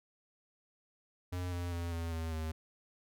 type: tone with pitch steps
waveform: square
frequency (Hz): 89.9 / 87.69 / 85.54 / 83.44 / 81.4 / 79.4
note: F#2 / F2 / F2 / E2 / E2 / D#2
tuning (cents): -49 / +8 / -35 / +22 / -21 / +36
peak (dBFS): -36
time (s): 1.32-2.52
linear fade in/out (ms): 10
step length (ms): 200
effects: none